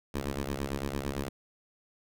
10% pulse ring-modulated tone, 69.3 Hz, C#2, in tune, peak -21 dBFS, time 0.14-1.29 s, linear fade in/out 5 ms, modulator 143 Hz, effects none

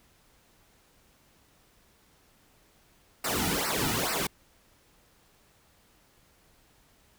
pink noise with flanger, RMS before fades -29 dBFS, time 3.24-4.27 s, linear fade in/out 5 ms, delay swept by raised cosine 0.29 to 1.89 ms, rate 2.3 Hz, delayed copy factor -0.95, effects pink hiss -63 dBFS RMS until 7.18 s

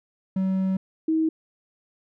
triangle / sine tone pair in turn, 189.7 / 319 Hz, F#3 / D#4, +43 / +43 cents, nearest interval major sixth, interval 900 cents, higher second, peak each -19 dBFS, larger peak neither, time 0.36-0.77 / 1.08-1.29 s, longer first, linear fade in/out 5 ms, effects none

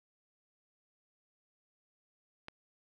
click, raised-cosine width 0.3 ms, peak -27 dBFS, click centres 2.484 s, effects none

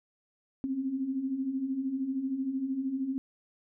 sine beating tone pair, 255.5 / 268.5 Hz, C4 / C4, -41 / +45 cents, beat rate 13 Hz, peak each -37 / -30 dBFS, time 0.64-3.18 s, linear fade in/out 0 ms, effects none

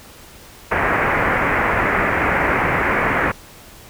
white low-pass noise, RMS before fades -18 dBFS, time 0.71-3.32 s, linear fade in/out 10 ms, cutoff 2200 Hz, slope 48 dB/octave, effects pink hiss -42 dBFS RMS until 3.89 s

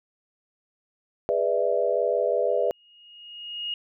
sine chord, E dominant seventh, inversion first, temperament just, 412 / 494.4 / 593.3 / 659.3 Hz, G#4 / B4 / D5 / E5, -14 / +2 / +18 / 0 cents, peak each -28 / -25 / -26 / -27 dBFS, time 1.29-2.71 s, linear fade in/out 0 ms
sine tone with exponential growth, 2866 Hz, F7, 44 cents sharp, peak -26 dBFS, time 2.49-3.74 s, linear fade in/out 2 ms, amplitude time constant 270 ms
effects none

